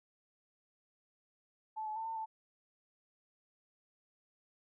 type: tone with pitch steps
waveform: sine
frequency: 872 / 859 / 892 / 902 / 882 Hz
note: A5 / A5 / A5 / A5 / A5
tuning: -16 / -42 / +23 / +43 / +4 cents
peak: -37 dBFS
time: 1.76-2.26 s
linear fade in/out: 20 ms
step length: 100 ms
effects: none